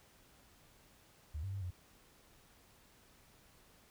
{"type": "tone with pitch steps", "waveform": "sine", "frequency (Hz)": [75.6, 96.9, 98.4, 89.5], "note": ["D#2", "G2", "G2", "F2"], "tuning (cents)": [-49, -20, 7, 43], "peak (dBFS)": -38, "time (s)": [1.34, 1.708], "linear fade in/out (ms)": 10, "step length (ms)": 92, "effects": ["pink hiss -65 dBFS RMS until 3.9 s"]}